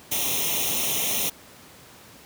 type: noise with comb filter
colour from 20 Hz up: white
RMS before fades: -25 dBFS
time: 0.11-1.3 s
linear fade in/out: 10 ms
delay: 0.32 ms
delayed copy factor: +0.8
effects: pink hiss -48 dBFS RMS until 2.25 s + high-pass 100 Hz 12 dB/octave